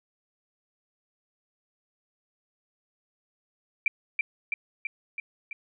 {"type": "tone with echo", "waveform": "sine", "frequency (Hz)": 2349, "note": "D7", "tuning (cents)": 0, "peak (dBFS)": -19, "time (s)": [3.86, 3.88], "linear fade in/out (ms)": 2, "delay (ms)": 330, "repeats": 5, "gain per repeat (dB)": -3, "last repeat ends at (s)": 5.53, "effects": []}